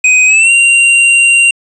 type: tone with pitch glide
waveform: square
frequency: 2507 to 2766 Hz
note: D#7 to F7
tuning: +12 to -17 cents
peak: -5 dBFS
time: 0.04-1.51 s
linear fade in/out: 5 ms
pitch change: +171 cents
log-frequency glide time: 0.26-0.51 s
effects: resampled to 24000 Hz + 7-bit